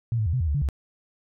sine tone with pitch steps, 116.1 / 107.9 / 81.5 / 128 / 82.6 / 72.1 / 143 / 68.5 Hz, A#2 / A2 / E2 / C3 / E2 / D2 / D3 / C#2, -7 / -33 / -19 / -38 / +4 / -31 / -46 / -20 cents, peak -21 dBFS, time 0.12-0.688 s, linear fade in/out 0 ms, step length 71 ms, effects none

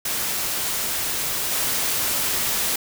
white noise with level steps, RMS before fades -25 / -23 dBFS, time 0.05-2.76 s, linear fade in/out 5 ms, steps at 1.5 s, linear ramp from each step 20 ms, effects none

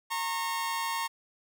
sawtooth tone pair together, 919.9 / 1088 Hz, A#5 / C#6, -23 / -33 cents, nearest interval minor third, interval 290 cents, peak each -28 / -30 dBFS, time 0.1-1.08 s, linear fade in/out 20 ms, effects none

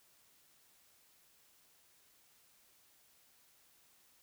silence, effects white hiss -68 dBFS RMS until 4.22 s

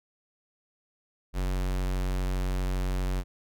square tone, 46.25 Hz, F#1, in tune, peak -27 dBFS, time 1.33-3.24 s, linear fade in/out 50 ms, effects none

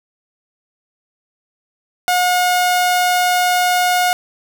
sawtooth tone, 721 Hz, F#5, 45 cents flat, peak -9 dBFS, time 2.08-4.13 s, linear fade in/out 0 ms, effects none

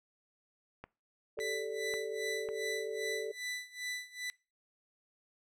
click train, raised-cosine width 0.5 ms, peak -30 dBFS, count 4, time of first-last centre 0.84-2.488 s, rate 1.82 Hz
sine chord, G suspended second, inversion none, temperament equal with one note detuned, 392 / 440 / 582.6 Hz, G4 / A4 / D5, 0 / 0 / -14 cents, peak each -42 / -37 / -43 dBFS, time 1.37-3.32 s, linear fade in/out 10 ms
sawtooth tone with tremolo, 1988 Hz, B6, 11 cents sharp, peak -32 dBFS, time 1.4-4.3 s, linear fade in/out 0 ms, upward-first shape sine, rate 2.5 Hz, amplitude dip 90%
effects noise-tail reverb RT60 0.3 s tail -22 dB re dry + low-pass 10000 Hz 12 dB/octave

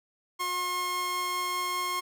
sawtooth tone pair together, 360 / 1075 Hz, F#4 / C6, -47 / +47 cents, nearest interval octave + perfect fifth, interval 1894 cents, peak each -37 / -25 dBFS, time 0.39-2.01 s, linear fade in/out 20 ms, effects none

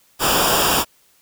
pink noise with comb filter, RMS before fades -17 dBFS, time 0.19-0.85 s, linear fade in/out 50 ms, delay 0.48 ms, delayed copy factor -0.8, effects white hiss -57 dBFS RMS until 1.21 s

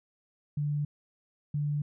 sine tone pair in turn, 146.83 / 146.83 Hz, D3 / D3, 0 / 0 cents, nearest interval unison, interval 0 cents, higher neither, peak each -27 dBFS, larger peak neither, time 0.57-0.85 / 1.54-1.82 s, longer neither, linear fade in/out 5 ms, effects none

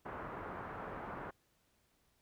white low-pass noise, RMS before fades -45 dBFS, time 0.05-1.31 s, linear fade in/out 10 ms, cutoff 1400 Hz, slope 24 dB/octave, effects pink hiss -75 dBFS RMS until 2.21 s

